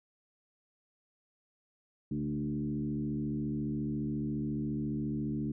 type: tone with frequency modulation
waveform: sine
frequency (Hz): 220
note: A3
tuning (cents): 0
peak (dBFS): -31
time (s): 2.11-5.52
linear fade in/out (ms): 5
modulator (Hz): 74.4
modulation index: 1.3
effects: none